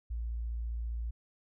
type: tone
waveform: sine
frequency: 57.5 Hz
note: A#1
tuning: 23 cents flat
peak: -33 dBFS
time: 0.1-1.11 s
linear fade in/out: 10 ms
effects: none